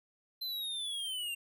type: linear sweep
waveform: square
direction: down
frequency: 4096 to 2743 Hz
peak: -36 dBFS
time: 0.41-1.35 s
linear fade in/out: 10 ms
effects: none